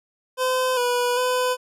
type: tone with pitch steps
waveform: 25% pulse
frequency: 512 / 489.4 / 503 Hz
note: C5 / B4 / B4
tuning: -38 / -16 / +32 cents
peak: -16 dBFS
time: 0.37-1.57 s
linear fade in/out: 50 ms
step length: 400 ms
effects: resampled to 32000 Hz